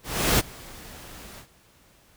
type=noise with ADSR envelope; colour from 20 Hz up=pink; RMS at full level=-19 dBFS; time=0.03-1.47 s; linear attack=360 ms; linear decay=25 ms; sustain=-24 dB; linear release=86 ms; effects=pink hiss -58 dBFS RMS until 2.16 s